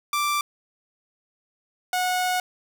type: tone pair in turn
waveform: sawtooth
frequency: 1174.7 / 730.9 Hz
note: D6 / F#5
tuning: 0 / -21 cents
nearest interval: minor sixth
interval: 821 cents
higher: first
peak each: -18 dBFS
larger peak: neither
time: 0.13-0.41 / 1.93-2.4 s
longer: second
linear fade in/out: 2 ms
effects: none